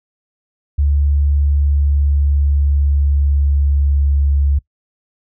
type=tone with pitch glide; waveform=sine; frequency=71.7 to 70.47 Hz; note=D2 to C#2; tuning=-41 to +29 cents; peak=-11 dBFS; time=0.78-4.59 s; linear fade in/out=10 ms; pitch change=-30 cents; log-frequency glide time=1.38-4.34 s; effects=noise-tail reverb RT60 0.1 s tail -21 dB re dry